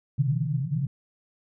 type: band-pass noise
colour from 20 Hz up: pink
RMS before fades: -26 dBFS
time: 0.18-0.87 s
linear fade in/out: 5 ms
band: 130 to 160 Hz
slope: 96 dB/octave
effects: none